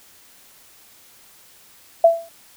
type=tone with exponential decay; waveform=sine; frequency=668 Hz; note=E5; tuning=23 cents sharp; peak=-5 dBFS; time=2.04-2.29 s; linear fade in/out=5 ms; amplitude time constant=53 ms; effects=white hiss -50 dBFS RMS until 2.56 s

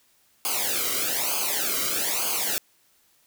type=noise with flanger; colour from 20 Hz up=white; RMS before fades=-26 dBFS; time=0.45-2.58 s; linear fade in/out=0 ms; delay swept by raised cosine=0.53 to 1.17 ms; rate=1.1 Hz; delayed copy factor=-1; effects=white hiss -63 dBFS RMS until 3.26 s

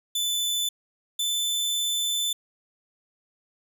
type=tone pair in turn; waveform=sawtooth; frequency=3507 / 3522 Hz; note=A7 / A7; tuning=-6 / +1 cents; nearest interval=unison; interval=7 cents; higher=second; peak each=-21 dBFS; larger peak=neither; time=0.15-0.69 / 1.19-2.33 s; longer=second; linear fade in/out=5 ms; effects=none

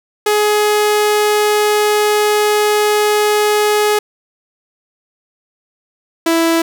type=tone pair in turn; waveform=sawtooth; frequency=420 / 330.6 Hz; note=G#4 / E4; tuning=+19 / +5 cents; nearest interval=major third; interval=414 cents; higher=first; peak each=-7 dBFS; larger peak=neither; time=0.26-3.99 / 6.26-6.62 s; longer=first; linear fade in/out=5 ms; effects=none

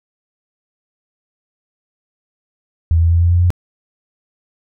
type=tone with pitch steps; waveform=sine; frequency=82.41 / 83.61 / 84.82 / 86.06 / 87.31 / 88.58 Hz; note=E2 / E2 / E2 / F2 / F2 / F2; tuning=0 / +25 / +50 / -25 / 0 / +25 cents; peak=-9 dBFS; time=2.91-3.504 s; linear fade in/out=0 ms; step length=99 ms; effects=none

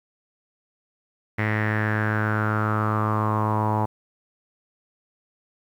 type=tone with low-pass filter sweep; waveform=sawtooth; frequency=107.4 Hz; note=A2; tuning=41 cents flat; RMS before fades=-23 dBFS; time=1.38-3.86 s; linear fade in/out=10 ms; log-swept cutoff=2000 to 910 Hz; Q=6.3; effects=9-bit

